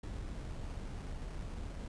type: noise with sample-and-hold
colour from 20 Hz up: brown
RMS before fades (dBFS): -42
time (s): 0.03-1.88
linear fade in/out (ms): 5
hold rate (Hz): 3675
effects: resampled to 22050 Hz